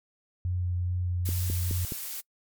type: tone with vibrato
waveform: sine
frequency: 89.3 Hz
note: F2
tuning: 39 cents sharp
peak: -26 dBFS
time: 0.45-1.85 s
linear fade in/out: 0 ms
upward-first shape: sine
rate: 2.4 Hz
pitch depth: 10 cents each way
type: noise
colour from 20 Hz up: blue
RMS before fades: -36 dBFS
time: 1.25-2.21 s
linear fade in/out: 10 ms
type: click train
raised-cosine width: 3 ms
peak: -21 dBFS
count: 4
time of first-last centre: 1.29-1.922 s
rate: 4.75 Hz
effects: noise-tail reverb RT60 0.1 s tail -24 dB re dry + MP3 96 kbps